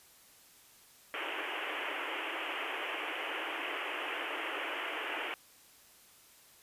white band-pass noise, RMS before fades -38 dBFS, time 1.14-5.34 s, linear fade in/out 0 ms, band 290 to 3100 Hz, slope 96 dB/octave, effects white hiss -60 dBFS RMS until 6.62 s + resampled to 32000 Hz

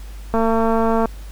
click train, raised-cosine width 1 ms, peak -6 dBFS, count 163, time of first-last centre 0.34-1.057 s, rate 226 Hz, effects added 50 Hz sine -31 dBFS peak until 1.31 s + pink hiss -46 dBFS RMS until 1.31 s

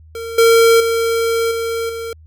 square tone with level steps, 458.4 Hz, A#4, 29 cents flat, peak -25 / -8 / -15 / -19 / -24 dBFS, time 0.15-2.13 s, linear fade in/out 2 ms, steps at 0.38 / 0.8 / 1.51 / 1.89 s, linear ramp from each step 5 ms, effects added 79 Hz sine -40 dBFS peak until 2.26 s

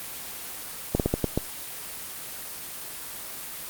slowing click train, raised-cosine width 2 ms, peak -8 dBFS, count 6, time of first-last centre 0.95-1.376 s, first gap 48 ms, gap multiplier 1.29, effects white hiss -37 dBFS RMS until 3.69 s + Opus 24 kbps

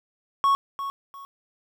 triangle tone with echo, 1106 Hz, C#6, 4 cents flat, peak -15 dBFS, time 0.44-0.55 s, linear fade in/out 0 ms, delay 350 ms, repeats 2, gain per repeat -11 dB, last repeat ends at 1.25 s, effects 9-bit

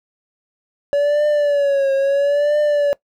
triangle tone with vibrato, 569 Hz, C#5, 45 cents sharp, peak -11 dBFS, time 0.93-2.93 s, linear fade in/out 0 ms, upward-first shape triangle, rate 0.75 Hz, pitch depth 88 cents each way, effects noise-tail reverb RT60 0.1 s tail -20 dB re dry

